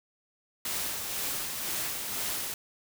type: noise with tremolo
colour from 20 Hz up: white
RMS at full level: -32 dBFS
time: 0.65-2.54 s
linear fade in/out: 2 ms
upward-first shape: sine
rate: 2 Hz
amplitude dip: 35%
effects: none